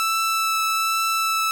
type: tone with vibrato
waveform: sawtooth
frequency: 1319 Hz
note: E6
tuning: 1 cent sharp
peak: -16 dBFS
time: 0-1.51 s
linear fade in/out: 0 ms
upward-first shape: triangle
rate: 1.2 Hz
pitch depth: 10 cents each way
effects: none